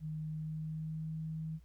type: tone with pitch glide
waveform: sine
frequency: 155.56 to 158.74 Hz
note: D#3 to D#3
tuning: 0 to +35 cents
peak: -37 dBFS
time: 0-1.6 s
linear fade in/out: 50 ms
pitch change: +35 cents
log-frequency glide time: 0.24-1.15 s
effects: added 60 Hz sine -56 dBFS peak until 1.64 s + pink hiss -75 dBFS RMS until 1.64 s